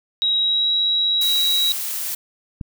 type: tone with pitch glide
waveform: sine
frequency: 3832 to 3868 Hz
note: A#7 to B7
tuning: +47 to -37 cents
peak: -16 dBFS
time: 0.22-1.72 s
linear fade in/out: 0 ms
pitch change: +16 cents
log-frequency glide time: 0.39-0.7 s
type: noise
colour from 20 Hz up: blue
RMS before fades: -26 dBFS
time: 1.21-2.15 s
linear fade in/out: 5 ms
type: click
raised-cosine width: 5 ms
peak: -16 dBFS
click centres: 2.612 s
effects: none